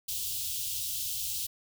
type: band-stop noise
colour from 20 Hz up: white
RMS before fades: -34 dBFS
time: 0.08-1.47 s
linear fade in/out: 10 ms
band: 130 to 2900 Hz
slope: 48 dB/octave
effects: none